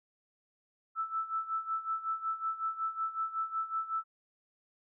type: tone with tremolo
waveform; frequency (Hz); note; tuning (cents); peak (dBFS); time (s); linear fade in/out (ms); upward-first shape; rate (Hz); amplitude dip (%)
sine; 1318.5; E6; 0; -29; 0.95-4.04; 50; sine; 5.4; 80
effects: none